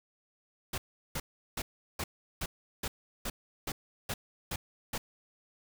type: noise bursts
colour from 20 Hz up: pink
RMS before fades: -35 dBFS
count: 11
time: 0.73-4.98 s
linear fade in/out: 5 ms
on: 50 ms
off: 370 ms
effects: none